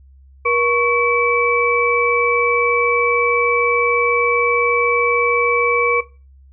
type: tone cluster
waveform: sine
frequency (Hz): 477.5 / 1111 / 2304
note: A#4 / C#6 / D7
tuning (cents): +42 / +4 / -34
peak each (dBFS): -18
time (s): 0.45-6.01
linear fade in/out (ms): 10
effects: noise-tail reverb RT60 0.3 s tail -17 dB re dry + added 67 Hz sine -43 dBFS peak until 6.52 s